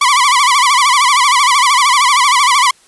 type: tone with vibrato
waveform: sawtooth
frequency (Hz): 1068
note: C6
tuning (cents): +35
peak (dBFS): -4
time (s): 0.01-2.71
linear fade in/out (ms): 5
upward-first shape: sine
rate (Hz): 13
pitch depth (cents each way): 160
effects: white hiss -48 dBFS RMS until 2.87 s + resampled to 24000 Hz